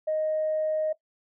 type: tone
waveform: sine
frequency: 622.3 Hz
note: D#5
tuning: in tune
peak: -23 dBFS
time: 0.07-0.93 s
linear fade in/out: 10 ms
effects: noise-tail reverb RT60 0.1 s tail -17 dB re dry + tanh soft clip ceiling -19 dBFS